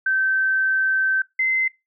sine tone pair in turn, 1547 / 2063 Hz, G6 / C7, -23 / -25 cents, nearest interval perfect fourth, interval 498 cents, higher second, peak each -17 dBFS, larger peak neither, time 0.06-1.22 / 1.39-1.68 s, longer first, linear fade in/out 5 ms, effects noise-tail reverb RT60 0.2 s tail -22 dB re dry

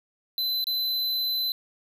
square tone with dropouts, 4032 Hz, B7, 35 cents sharp, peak -25 dBFS, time 0.38-1.52 s, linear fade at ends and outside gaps 1 ms, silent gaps 0.642-0.669 s, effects none

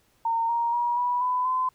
sine tone with pitch steps, 916 / 936.3 / 957.1 / 978.3 / 1000.1 / 1022.3 Hz, A#5 / A#5 / A#5 / B5 / B5 / C6, -31 / +7 / +45 / -17 / +21 / -41 cents, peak -22 dBFS, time 0.25-1.69 s, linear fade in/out 5 ms, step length 240 ms, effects pink hiss -65 dBFS RMS until 1.74 s

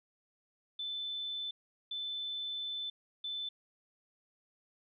sine tone bursts at uneven times, 3520 Hz, A7, in tune, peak -36 dBFS, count 3, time 0.79-1.51 / 1.91-2.9 / 3.24-3.49 s, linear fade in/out 5 ms, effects none

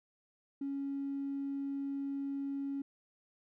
triangle tone with tanh clipping, 277.5 Hz, C#4, 2 cents sharp, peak -34 dBFS, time 0.61-2.82 s, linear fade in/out 5 ms, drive 1 dB, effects none

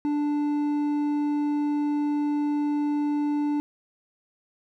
triangle tone with hard clipping, 293.7 Hz, D4, in tune, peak -24 dBFS, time 0.05-3.6 s, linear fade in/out 0 ms, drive 9 dB, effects none

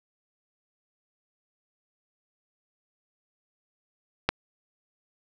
click, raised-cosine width 0.3 ms, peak -5 dBFS, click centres 4.29 s, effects none

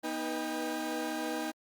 30% pulse tone cluster, 243.7 / 312.6 / 490.4 / 799 Hz, B3 / D#4 / B4 / G5, -23 / +8 / -12 / +33 cents, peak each -38 / -33 / -40 / -37 dBFS, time 0.03-1.52 s, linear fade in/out 20 ms, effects Opus 48 kbps

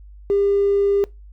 triangle tone with tanh clipping, 400.9 Hz, G4, 39 cents sharp, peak -14 dBFS, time 0.3-1.04 s, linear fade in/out 0 ms, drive 1 dB, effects noise-tail reverb RT60 0.2 s tail -22 dB re dry + added 50 Hz sine -39 dBFS peak until 1.32 s

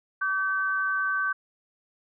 sine tone pair together, 1152 / 1537.7 Hz, D6 / G6, -34 / -34 cents, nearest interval perfect fourth, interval 500 cents, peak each -29 / -25 dBFS, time 0.21-1.33 s, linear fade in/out 10 ms, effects none

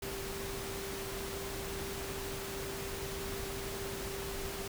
sine tone in noise, 392 Hz, G4, in tune, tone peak -42 dBFS, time 0.02-4.68 s, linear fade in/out 5 ms, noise pink, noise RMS -41 dBFS, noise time 0.02-4.68 s, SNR -4 dB, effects none

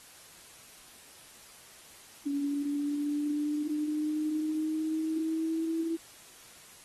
sine exponential sweep, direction up, 282.1 to 329.6 Hz, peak -28 dBFS, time 2.25-5.97 s, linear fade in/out 20 ms, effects white hiss -53 dBFS RMS until 6.84 s + AAC 32 kbps

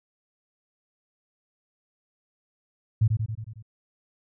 sine tone with echo, 110 Hz, A2, in tune, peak -16 dBFS, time 3.01-3.08 s, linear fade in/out 10 ms, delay 91 ms, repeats 6, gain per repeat -4 dB, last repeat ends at 3.626 s, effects none

